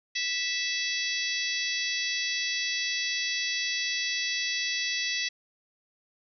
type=harmonic tone with a mistuned harmonic; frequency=656 Hz; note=E5; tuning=9 cents flat; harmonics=3 / 4 / 5 / 6 / 7 / 8 / 9; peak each=-33 / -34 / -35 / -36 / -36 / -37 / -38 dBFS; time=0.15-5.29 s; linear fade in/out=10 ms; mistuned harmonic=5; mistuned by=+39 cents; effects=none